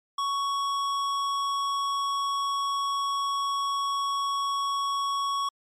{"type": "tone", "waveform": "square", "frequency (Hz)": 1114, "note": "C#6", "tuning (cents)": 8, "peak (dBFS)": -26, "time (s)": [0.18, 5.49], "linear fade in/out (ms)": 5, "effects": ["low-pass 7000 Hz 12 dB/octave", "MP3 96 kbps"]}